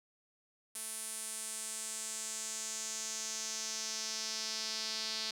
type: tone with band-pass filter sweep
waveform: sawtooth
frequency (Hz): 220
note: A3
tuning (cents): 0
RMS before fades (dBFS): -40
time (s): 0.75-5.31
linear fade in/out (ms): 5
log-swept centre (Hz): 9900 to 4600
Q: 3.3
effects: none